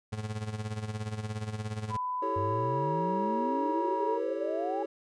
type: tone with tremolo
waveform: 35% pulse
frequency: 107.5 Hz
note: A2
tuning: 40 cents flat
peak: -29 dBFS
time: 0.12-1.97 s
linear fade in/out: 10 ms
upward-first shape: sine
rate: 17 Hz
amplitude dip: 70%
type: tone with pitch glide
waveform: sine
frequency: 1000 to 957.6 Hz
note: B5 to A#5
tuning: +21 to +46 cents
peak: -30 dBFS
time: 1.89-4.2 s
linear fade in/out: 50 ms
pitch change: -75 cents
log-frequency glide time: 2.55-2.94 s
type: chord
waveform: triangle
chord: A dominant seventh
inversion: second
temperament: equal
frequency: 329.6 / 392 / 440 / 554.4 Hz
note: E4 / G4 / A4 / C#5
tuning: 0 / 0 / 0 / 0 cents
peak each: -36 / -35 / -36 / -34 dBFS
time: 2.22-4.86 s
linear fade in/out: 5 ms
type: exponential sweep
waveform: sine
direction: up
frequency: 95.2 to 828 Hz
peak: -32 dBFS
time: 2.36-4.83 s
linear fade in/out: 5 ms
effects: resampled to 22050 Hz